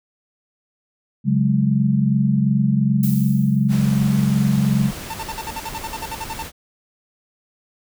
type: chord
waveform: sine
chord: C# suspended fourth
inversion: none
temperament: equal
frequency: 138.59 / 185 / 207.7 Hz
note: C#3 / F#3 / G#3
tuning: 0 / 0 / 0 cents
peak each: -18 / -21 / -18 dBFS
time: 1.24-4.92 s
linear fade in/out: 50 ms
type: noise with exponential decay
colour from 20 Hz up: violet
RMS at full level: -28 dBFS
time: 3.03-4 s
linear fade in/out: 2 ms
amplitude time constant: 210 ms
type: noise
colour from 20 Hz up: pink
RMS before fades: -33 dBFS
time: 3.68-6.52 s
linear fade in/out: 50 ms
type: tone bursts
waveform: 45% pulse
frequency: 895 Hz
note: A5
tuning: 29 cents sharp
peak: -26 dBFS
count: 15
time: 5.1-6.427 s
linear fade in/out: 5 ms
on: 39 ms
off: 53 ms
effects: none